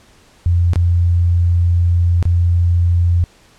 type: tone with dropouts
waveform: sine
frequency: 86.7 Hz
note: F2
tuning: 12 cents flat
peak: -10 dBFS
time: 0.46-3.24 s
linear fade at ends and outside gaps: 0 ms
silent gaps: 0.734-0.758 / 2.227-2.254 s
effects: pink hiss -49 dBFS RMS until 3.58 s + low-pass 9000 Hz 12 dB/octave